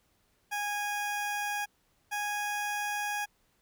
20% pulse tone pair in turn, 824 / 827.2 Hz, G#5 / G#5, -14 / -7 cents, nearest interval unison, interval 7 cents, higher second, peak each -26 dBFS, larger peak neither, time 0.51-1.66 / 2.11-3.26 s, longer neither, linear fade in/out 20 ms, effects pink hiss -71 dBFS RMS until 3.61 s

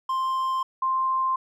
triangle / sine tone pair in turn, 1049 / 1049 Hz, C6 / C6, +4 / +4 cents, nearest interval unison, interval 0 cents, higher neither, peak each -21 dBFS, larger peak neither, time 0.09-0.63 / 0.82-1.36 s, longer neither, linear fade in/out 5 ms, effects none

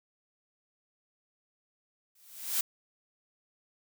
blue noise with exponential growth, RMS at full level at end -26 dBFS, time 2.15-2.61 s, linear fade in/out 5 ms, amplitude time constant 100 ms, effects none

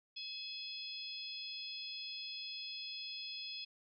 harmonic tone with a mistuned harmonic, 842 Hz, G#5, 24 cents sharp, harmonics 3 / 4 / 5 / 6, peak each -50 / -47 / -49 / -47 dBFS, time 0.16-3.65 s, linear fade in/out 10 ms, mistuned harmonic 3, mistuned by +32 cents, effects none

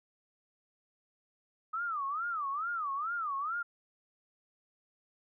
sine tone with vibrato, 1244.5 Hz, D#6, in tune, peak -32 dBFS, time 1.73-3.63 s, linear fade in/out 10 ms, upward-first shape sine, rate 2.3 Hz, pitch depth 230 cents each way, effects none

